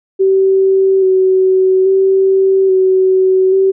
sine tone with vibrato, 380.3 Hz, F#4, 48 cents sharp, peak -7 dBFS, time 0.19-3.72 s, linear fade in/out 20 ms, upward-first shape square, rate 0.6 Hz, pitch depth 18 cents each way, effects none

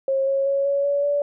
sine tone with pitch steps, 539 / 546.2 / 553.5 / 560.9 / 568.4 / 576 Hz, C#5 / C#5 / C#5 / C#5 / C#5 / D5, -49 / -26 / -3 / +20 / +43 / -34 cents, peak -18 dBFS, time 0.08-1.22 s, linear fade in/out 2 ms, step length 190 ms, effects none

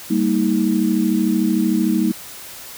sine tone cluster, 197.4 / 230.7 / 317.3 Hz, G3 / A#3 / D#4, +12 / -18 / +34 cents, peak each -19 dBFS, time 0.1-2.12 s, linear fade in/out 10 ms, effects white hiss -36 dBFS RMS until 2.77 s

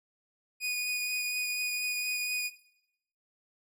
sawtooth tone with vibrato, 2470 Hz, D#7, 13 cents flat, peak -27 dBFS, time 0.6-2.51 s, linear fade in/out 50 ms, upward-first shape triangle, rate 4.2 Hz, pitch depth 9 cents each way, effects noise-tail reverb RT60 0.8 s tail -19 dB re dry

